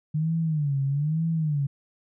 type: tone with vibrato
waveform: sine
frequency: 150 Hz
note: D3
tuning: 37 cents sharp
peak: -22 dBFS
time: 0.14-1.67 s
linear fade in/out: 10 ms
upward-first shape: sine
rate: 1.1 Hz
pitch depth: 160 cents each way
effects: none